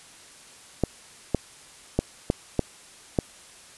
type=clicks; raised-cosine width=2 ms; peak=-7 dBFS; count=6; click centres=0.837 / 1.347 / 1.99 / 2.301 / 2.593 / 3.188 s; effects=white hiss -49 dBFS RMS until 3.77 s + resampled to 24000 Hz